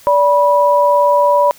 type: tone pair together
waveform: sine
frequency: 580 / 977.4 Hz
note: D5 / B5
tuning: -22 / -18 cents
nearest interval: major sixth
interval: 904 cents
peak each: -11 dBFS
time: 0.07-1.51 s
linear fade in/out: 0 ms
effects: white hiss -43 dBFS RMS until 1.58 s